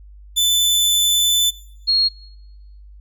sawtooth / sine tone pair in turn, 3511 / 4289 Hz, A7 / C8, -4 / +42 cents, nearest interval minor third, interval 346 cents, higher second, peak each -11 / -13 dBFS, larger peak first, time 0.36-1.51 / 1.87-2.09 s, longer first, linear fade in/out 20 ms, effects noise-tail reverb RT60 1.0 s tail -23 dB re dry + added 50 Hz sine -39 dBFS peak until 3 s

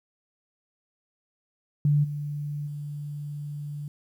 sine tone with level steps, 146.5 Hz, D3, 4 cents flat, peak -18 / -29 / -32 dBFS, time 1.85-3.88 s, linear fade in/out 2 ms, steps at 2.03 / 2.66 s, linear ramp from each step 20 ms, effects 10-bit

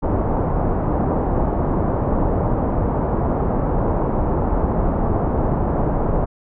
pink low-pass noise, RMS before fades -19 dBFS, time 0.02-6.26 s, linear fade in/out 20 ms, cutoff 960 Hz, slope 24 dB/octave, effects none

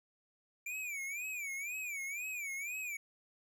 square tone with vibrato, 2349 Hz, D7, in tune, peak -39 dBFS, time 0.66-2.97 s, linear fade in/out 5 ms, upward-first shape sine, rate 2 Hz, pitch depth 150 cents each way, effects none

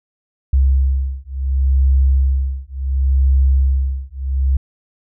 sine beating tone pair, 66.5 / 67.2 Hz, C2 / C2, +29 / +47 cents, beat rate 0.7 Hz, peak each -15 dBFS, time 0.53-4.57 s, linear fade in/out 5 ms, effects none

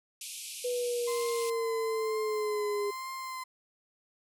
white band-pass noise, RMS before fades -42 dBFS, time 0.21-1.5 s, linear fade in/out 2 ms, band 2300 to 12000 Hz, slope 96 dB/octave
sine linear sweep, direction down, 493.9 to 407.3 Hz, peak -29 dBFS, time 0.64-2.91 s, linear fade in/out 10 ms
35% pulse tone with vibrato, 1036 Hz, C6, 17 cents flat, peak -35 dBFS, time 1.07-3.44 s, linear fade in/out 10 ms, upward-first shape triangle, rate 1.1 Hz, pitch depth 31 cents each way
effects none

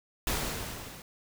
pink noise with level ramp, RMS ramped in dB -29 to -47 dBFS, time 0.27-1.02 s, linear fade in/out 2 ms, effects none

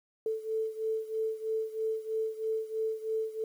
sine beating tone pair, 440 / 443.1 Hz, A4 / A4, 0 / +12 cents, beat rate 3.1 Hz, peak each -32 / -35 dBFS, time 0.26-3.44 s, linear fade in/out 2 ms, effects 10-bit

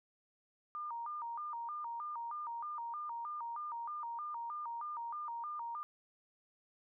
sine tone with vibrato, 1061 Hz, C6, 24 cents sharp, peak -39 dBFS, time 0.75-5.83 s, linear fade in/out 0 ms, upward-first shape square, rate 3.2 Hz, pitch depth 220 cents each way, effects none

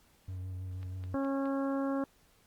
triangle tone with vibrato, 92.5 Hz, F#2, in tune, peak -35 dBFS, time 0.28-1.15 s, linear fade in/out 5 ms, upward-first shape triangle, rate 6.2 Hz, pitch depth 26 cents each way
click train, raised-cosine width 0.3 ms, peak -37 dBFS, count 4, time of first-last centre 0.83-1.456 s, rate 4.79 Hz
harmonic tone, 273.6 Hz, C#4, 23 cents flat, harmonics 1 / 2 / 3 / 4 / 5 / 6, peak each -31 / -36 / -44 / -43 / -46 / -51 dBFS, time 1.14-2.04 s, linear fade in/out 2 ms
effects pink hiss -66 dBFS RMS until 2.46 s + Opus 48 kbps

